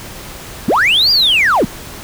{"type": "linear two-way sweep", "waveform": "triangle", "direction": "up then down", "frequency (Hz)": [133.9, 4903, 133.9], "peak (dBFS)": -6, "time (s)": [0.68, 1.65], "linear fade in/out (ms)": 5, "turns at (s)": 1.11, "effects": ["tanh soft clip ceiling -4 dBFS", "pink hiss -31 dBFS RMS until 2.03 s"]}